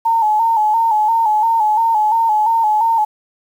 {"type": "tone with vibrato", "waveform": "sine", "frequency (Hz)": 882, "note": "A5", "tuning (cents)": 4, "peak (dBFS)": -11, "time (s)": [0.05, 3.05], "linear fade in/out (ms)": 10, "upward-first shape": "square", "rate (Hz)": 2.9, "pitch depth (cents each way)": 59, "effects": ["7-bit"]}